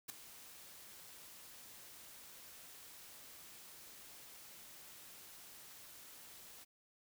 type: noise with ADSR envelope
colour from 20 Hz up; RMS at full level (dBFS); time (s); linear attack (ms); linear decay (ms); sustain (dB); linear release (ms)
white; -41; 0.08-6.65; 19; 3; -15; 20
effects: none